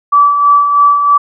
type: tone with tremolo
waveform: sine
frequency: 1154 Hz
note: D6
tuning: 31 cents flat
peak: -3 dBFS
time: 0.12-1.18 s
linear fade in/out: 10 ms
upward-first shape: sine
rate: 3.1 Hz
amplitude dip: 50%
effects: none